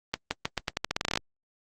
accelerating click train, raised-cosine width 0.2 ms, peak -9 dBFS, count 16, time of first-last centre 0.14-1.174 s, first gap 170 ms, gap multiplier 0.85, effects Opus 24 kbps

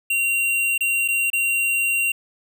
square tone with dropouts, 2758 Hz, F7, 22 cents flat, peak -19 dBFS, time 0.1-2.12 s, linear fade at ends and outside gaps 5 ms, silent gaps 0.779-0.807 / 1.079-1.084 / 1.302-1.331 s, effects none

